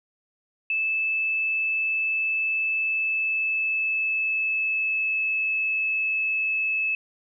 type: tone with pitch glide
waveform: sine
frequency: 2623 to 2603 Hz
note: E7 to E7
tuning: -9 to -22 cents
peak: -22 dBFS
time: 0.7-6.95 s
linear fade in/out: 2 ms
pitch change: -13 cents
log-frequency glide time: 2.76-5.2 s
effects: none